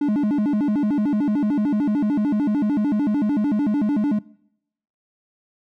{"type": "tone with vibrato", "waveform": "triangle", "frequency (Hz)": 247.4, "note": "B3", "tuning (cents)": 3, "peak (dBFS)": -15, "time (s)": [0.01, 4.19], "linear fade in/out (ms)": 5, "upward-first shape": "square", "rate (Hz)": 6.7, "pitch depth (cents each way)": 280, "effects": ["noise-tail reverb RT60 0.8 s tail -23 dB re dry"]}